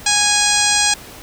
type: harmonic tone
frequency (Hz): 827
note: G#5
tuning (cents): -8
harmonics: 1 / 2 / 3 / 4 / 5 / 6 / 7 / 8 / 9 / 10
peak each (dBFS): -22 / -22 / -22 / -22 / -22 / -22 / -22 / -22 / -22 / -22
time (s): 0.06-0.94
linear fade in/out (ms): 5
effects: pink hiss -37 dBFS RMS until 1.22 s